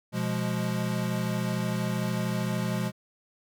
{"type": "chord", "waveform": "square", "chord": "F diminished", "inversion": "second", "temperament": "equal", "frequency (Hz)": [123.47, 174.61, 207.7], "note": ["Cb3", "F3", "Ab3"], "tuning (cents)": [0, 0, 0], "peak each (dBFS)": -32, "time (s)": [0.12, 2.92], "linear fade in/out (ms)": 50, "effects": []}